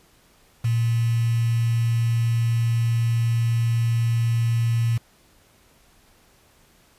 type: tone with quantisation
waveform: sine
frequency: 116 Hz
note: A#2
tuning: 8 cents flat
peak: -18 dBFS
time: 0.64-4.98 s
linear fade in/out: 10 ms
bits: 6
effects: pink hiss -57 dBFS RMS until 6.98 s + resampled to 32000 Hz